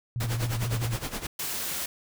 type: tone with vibrato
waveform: sine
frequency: 116.54 Hz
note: A#2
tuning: in tune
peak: -27 dBFS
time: 0.16-0.96 s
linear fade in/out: 0 ms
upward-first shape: triangle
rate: 14 Hz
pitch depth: 110 cents each way
type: noise with tremolo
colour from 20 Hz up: pink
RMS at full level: -31 dBFS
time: 0.2-1.27 s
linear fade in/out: 5 ms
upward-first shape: sine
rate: 9.7 Hz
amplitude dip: 80%
type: noise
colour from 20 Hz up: white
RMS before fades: -32 dBFS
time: 1.39-1.86 s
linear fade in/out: 5 ms
effects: none